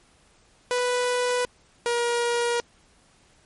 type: tone pair in turn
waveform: sawtooth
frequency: 493.9 / 475.6 Hz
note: B4 / A#4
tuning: 0 / +35 cents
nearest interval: minor second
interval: 65 cents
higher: first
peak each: -18 dBFS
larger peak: neither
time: 0.71-1.45 / 1.86-2.6 s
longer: neither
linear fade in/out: 0 ms
effects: pink hiss -59 dBFS RMS until 3.45 s + MP3 48 kbps